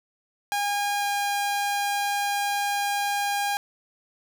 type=tone pair in turn; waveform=sawtooth; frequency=814 / 810.2 Hz; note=G#5 / G#5; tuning=-35 / -43 cents; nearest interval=unison; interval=8 cents; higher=first; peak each=-20 dBFS; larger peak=neither; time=0.52-1.02 / 1.02-3.57 s; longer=second; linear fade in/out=0 ms; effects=none